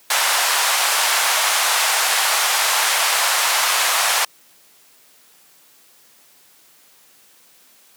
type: band-pass noise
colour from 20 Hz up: pink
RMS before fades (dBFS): -18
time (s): 0.1-4.25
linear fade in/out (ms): 5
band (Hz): 750 to 13000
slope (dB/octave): 24
effects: white hiss -52 dBFS RMS until 7.96 s + high-pass 150 Hz 12 dB/octave